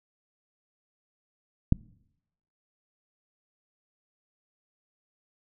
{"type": "click", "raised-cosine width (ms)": 5, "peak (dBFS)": -7, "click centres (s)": 1.724, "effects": ["noise-tail reverb RT60 0.8 s tail -24 dB re dry"]}